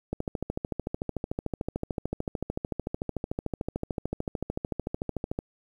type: click train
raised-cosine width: 2 ms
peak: -16 dBFS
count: 72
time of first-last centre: 0.13-5.389 s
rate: 13.5 Hz
effects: 9-bit